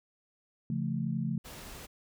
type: chord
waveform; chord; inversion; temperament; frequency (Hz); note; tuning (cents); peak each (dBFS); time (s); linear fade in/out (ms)
sine; Db augmented; none; equal with one note detuned; 138.59 / 171.02 / 220; Db3 / F3 / A3; 0 / -36 / 0; -34; 0.7-1.38; 2
type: noise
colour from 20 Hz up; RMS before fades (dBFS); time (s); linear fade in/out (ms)
pink; -46; 1.44-1.87; 20
effects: none